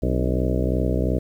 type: harmonic tone with a mistuned harmonic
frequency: 62.8 Hz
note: B1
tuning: 30 cents sharp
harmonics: 1 / 2 / 3 / 4 / 5 / 6 / 7 / 8 / 9 / 10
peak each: -23 / -26 / -28 / -29 / -30 / -31 / -31 / -32 / -33 / -33 dBFS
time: 0.02-1.19 s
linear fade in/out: 10 ms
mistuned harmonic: 4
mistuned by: +87 cents
effects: 9-bit